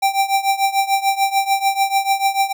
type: tone with tremolo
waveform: square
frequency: 784 Hz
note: G5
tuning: in tune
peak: -12 dBFS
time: 0.02-2.53 s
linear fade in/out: 10 ms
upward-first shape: triangle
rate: 6.8 Hz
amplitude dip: 90%
effects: none